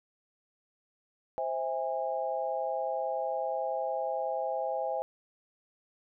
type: chord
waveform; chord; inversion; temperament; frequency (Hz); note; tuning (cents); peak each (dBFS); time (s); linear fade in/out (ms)
sine; C augmented; none; just; 523.3 / 654.1 / 817.6; C5 / E5 / G#5; 0 / -14 / -27; -34; 1.38-5.02; 0
effects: none